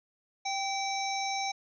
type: harmonic tone with a mistuned harmonic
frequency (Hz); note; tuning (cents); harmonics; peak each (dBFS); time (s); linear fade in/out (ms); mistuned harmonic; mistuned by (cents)
784; G5; 0; 1 / 3 / 5 / 7 / 8; -32 / -37 / -39 / -40 / -41; 0.45-1.52; 10; 3; -38
effects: none